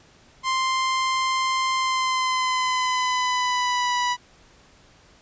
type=tone with pitch glide; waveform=sawtooth; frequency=1046.5 to 982.1 Hz; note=C6 to B5; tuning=0 to -10 cents; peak=-17 dBFS; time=0.43-4.17 s; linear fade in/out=50 ms; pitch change=-110 cents; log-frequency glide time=1.76-3.95 s; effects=pink hiss -54 dBFS RMS until 5.21 s + resampled to 16000 Hz